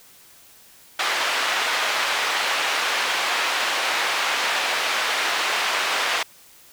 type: band-pass noise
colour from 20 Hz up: white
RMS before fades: -23 dBFS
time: 0.99-6.23 s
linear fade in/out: 5 ms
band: 650 to 2800 Hz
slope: 12 dB/octave
effects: white hiss -50 dBFS RMS until 6.72 s